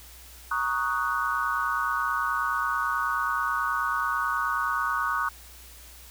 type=chord; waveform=sine; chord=D# minor seventh; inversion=second; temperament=equal with one note detuned; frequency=932.3 / 1115.2 / 1244.5 / 1480 Hz; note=A#5 / C#6 / D#6 / F#6; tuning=0 / +10 / 0 / 0 cents; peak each=-34 / -29 / -29 / -29 dBFS; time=0.51-5.29 s; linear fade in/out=5 ms; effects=added 60 Hz sine -49 dBFS peak until 6.1 s + white hiss -49 dBFS RMS until 6.1 s